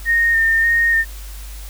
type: tone with vibrato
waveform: sine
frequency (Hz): 1834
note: A#6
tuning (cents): -29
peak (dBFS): -12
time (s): 0.05-1.05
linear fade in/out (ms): 50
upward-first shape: square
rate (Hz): 1.7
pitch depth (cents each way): 18
effects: added 50 Hz sine -30 dBFS peak until 1.69 s + white hiss -40 dBFS RMS until 1.69 s